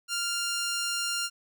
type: tone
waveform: 10% pulse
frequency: 1396 Hz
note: F6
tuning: 1 cent flat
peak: -20 dBFS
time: 0.08-1.3 s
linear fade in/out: 50 ms
effects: none